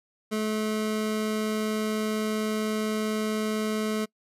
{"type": "tone", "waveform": "25% pulse", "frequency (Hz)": 215.7, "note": "A3", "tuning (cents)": -34, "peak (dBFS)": -22, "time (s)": [0.31, 4.06], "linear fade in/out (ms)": 20, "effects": ["noise-tail reverb RT60 0.1 s tail -26 dB re dry", "resampled to 32000 Hz"]}